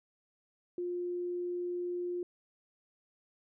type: tone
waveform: sine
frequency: 353.7 Hz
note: F4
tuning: 22 cents sharp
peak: -33 dBFS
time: 0.78-2.23 s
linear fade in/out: 2 ms
effects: none